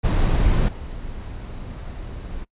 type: noise with level steps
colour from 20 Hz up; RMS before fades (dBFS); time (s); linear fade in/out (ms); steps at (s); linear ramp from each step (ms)
brown; -18 / -32; 0.03-2.45; 20; 0.68; 5
effects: noise-tail reverb RT60 0.1 s tail -22 dB re dry + resampled to 8000 Hz